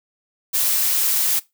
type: noise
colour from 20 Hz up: blue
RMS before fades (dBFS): -19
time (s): 0.53-1.4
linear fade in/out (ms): 20
effects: noise-tail reverb RT60 0.2 s tail -20 dB re dry